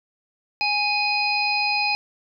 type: harmonic tone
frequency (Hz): 830.6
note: G#5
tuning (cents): 0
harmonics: 1 / 3 / 5 / 6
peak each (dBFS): -25 / -22 / -29 / -28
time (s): 0.61-1.95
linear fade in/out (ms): 0
effects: none